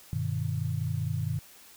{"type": "chord", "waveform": "sine", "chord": "G augmented", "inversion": "none", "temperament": "just", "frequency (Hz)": [98, 122.5, 153.12], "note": ["G2", "B2", "D#3"], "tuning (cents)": [0, -14, -27], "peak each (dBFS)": -32, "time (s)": [0.13, 1.39], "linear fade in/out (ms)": 0, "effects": ["white hiss -53 dBFS RMS until 1.76 s"]}